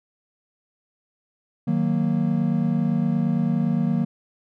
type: chord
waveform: triangle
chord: D# minor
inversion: none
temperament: equal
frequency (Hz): 155.56 / 185 / 233.1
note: D#3 / F#3 / A#3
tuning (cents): 0 / 0 / 0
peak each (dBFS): -22 / -22 / -21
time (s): 1.67-4.05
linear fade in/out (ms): 10
effects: none